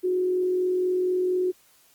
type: tone with frequency modulation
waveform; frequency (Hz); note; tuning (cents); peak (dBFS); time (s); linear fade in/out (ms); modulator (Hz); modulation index
sine; 365.4; F#4; -22; -21; 0.03-1.52; 20; 44.2; 0.24
effects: white hiss -59 dBFS RMS until 1.94 s + Opus 24 kbps